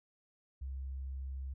sine tone, 66.7 Hz, C2, 34 cents sharp, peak -38 dBFS, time 0.61-1.54 s, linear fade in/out 10 ms, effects none

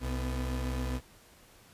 35% pulse tone pair together, 64.19 / 249.3 Hz, C2 / B3, -32 / +16 cents, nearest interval octave + major seventh, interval 2348 cents, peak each -30 / -37 dBFS, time 0-1.01 s, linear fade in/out 50 ms, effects pink hiss -58 dBFS RMS until 1.73 s + resampled to 32000 Hz

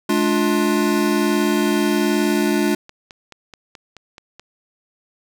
square chord, D diminished, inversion second, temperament just, 211.4 / 293.7 / 352.4 Hz, Ab3 / D4 / F4, +31 / 0 / +16 cents, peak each -21 dBFS, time 0.09-2.75 s, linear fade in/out 5 ms
click train, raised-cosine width 0.2 ms, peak -22 dBFS, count 11, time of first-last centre 2.25-4.396 s, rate 4.66 Hz
effects none

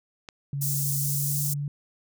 click, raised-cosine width 0.2 ms, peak -22 dBFS, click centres 0.288 s
sine tone with pitch glide, 140.5 to 143.87 Hz, C#3 to D3, +24 to -35 cents, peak -27 dBFS, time 0.53-1.68 s, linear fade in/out 2 ms, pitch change +41 cents, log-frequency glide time 1.03-1.45 s
white high-pass noise, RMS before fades -29 dBFS, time 0.61-1.54 s, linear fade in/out 10 ms, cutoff 6000 Hz, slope 24 dB/octave
effects none

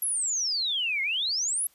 sine exponential two-way sweep, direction down then up, 11500 to 2093 to 11500 Hz, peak -25 dBFS, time 0.02-1.67 s, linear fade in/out 2 ms, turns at 1.02 s, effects white hiss -62 dBFS RMS until 1.74 s + resampled to 32000 Hz

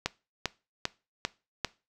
click train, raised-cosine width 0.2 ms, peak -10 dBFS, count 5, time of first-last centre 0.06-1.647 s, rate 2.52 Hz, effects noise-tail reverb RT60 0.3 s tail -20 dB re dry

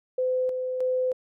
sine tone with tremolo, 510 Hz, C5, 44 cents flat, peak -22 dBFS, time 0.18-1.13 s, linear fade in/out 5 ms, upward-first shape square, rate 1.6 Hz, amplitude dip 40%, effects none

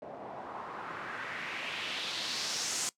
white noise with low-pass filter sweep, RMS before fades -38 dBFS, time 0.02-2.89 s, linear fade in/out 0 ms, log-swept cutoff 600 to 7500 Hz, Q 2.3, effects noise-tail reverb RT60 0.1 s tail -20 dB re dry + high-pass 150 Hz 12 dB/octave

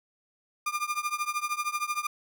30% pulse tone with tremolo, 1203 Hz, D6, 41 cents sharp, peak -22 dBFS, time 0.66-2.07 s, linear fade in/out 5 ms, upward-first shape triangle, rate 13 Hz, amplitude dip 95%, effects none

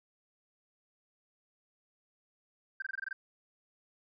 sine tone bursts, 1570 Hz, G6, 2 cents sharp, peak -33 dBFS, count 8, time 2.8-3.13 s, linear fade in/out 5 ms, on 22 ms, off 22 ms, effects tanh soft clip ceiling -29 dBFS

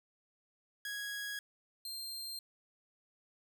sawtooth tone pair in turn, 1658 / 4178 Hz, G#6 / C8, -3 / -3 cents, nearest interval octave + major third, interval 1600 cents, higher second, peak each -35 / -38 dBFS, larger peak first, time 0.85-1.39 / 1.85-2.39 s, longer neither, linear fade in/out 2 ms, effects none

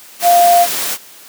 sine tone in noise, 698.5 Hz, F5, in tune, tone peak -6 dBFS, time 0.22-0.67 s, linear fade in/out 50 ms, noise white, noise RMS -19 dBFS, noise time 0.19-0.98 s, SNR +10 dB, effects white hiss -39 dBFS RMS until 1.28 s + high-pass 200 Hz 12 dB/octave

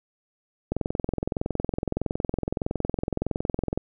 click train, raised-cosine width 2 ms, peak -12 dBFS, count 67, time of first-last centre 0.72-3.776 s, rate 21.6 Hz, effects none

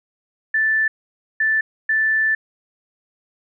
sine tone bursts at uneven times, 1760 Hz, A6, in tune, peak -15 dBFS, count 3, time 0.54-0.88 / 1.4-1.61 / 1.89-2.35 s, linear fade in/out 5 ms, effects none

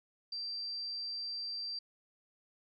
sine tone, 4699 Hz, D8, in tune, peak -37 dBFS, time 0.32-1.79 s, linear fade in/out 5 ms, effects none

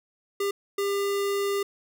square tone bursts at uneven times, 400.2 Hz, G4, 36 cents sharp, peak -25 dBFS, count 2, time 0.4-0.51 / 0.78-1.63 s, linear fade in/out 5 ms, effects none

